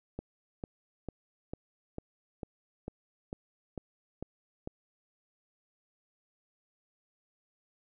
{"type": "click train", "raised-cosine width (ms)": 2, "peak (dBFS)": -24, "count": 11, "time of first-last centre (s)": [0.19, 4.674], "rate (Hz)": 2.23, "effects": []}